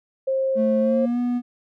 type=tone; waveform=sine; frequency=532 Hz; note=C5; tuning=29 cents sharp; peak=-19 dBFS; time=0.27-1.06 s; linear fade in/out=10 ms
type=tone with pitch glide; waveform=triangle; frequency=220 to 244.1 Hz; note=A3 to B3; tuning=0 to -20 cents; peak=-18 dBFS; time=0.55-1.42 s; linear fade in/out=50 ms; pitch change=+180 cents; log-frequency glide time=0.8-1.19 s
effects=none